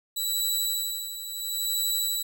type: tone with tremolo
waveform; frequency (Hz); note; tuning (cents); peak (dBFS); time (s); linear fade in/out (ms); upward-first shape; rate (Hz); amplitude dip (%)
15% pulse; 3939; B7; -5; -17; 0.16-2.23; 10; sine; 0.72; 70
effects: none